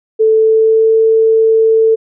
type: tone with pitch glide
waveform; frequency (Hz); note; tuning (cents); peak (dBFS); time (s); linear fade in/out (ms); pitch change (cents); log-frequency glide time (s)
sine; 440 to 445.4; A4 to A4; 0 to +21; -6; 0.19-1.96; 20; +21; 0.32-0.96
effects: none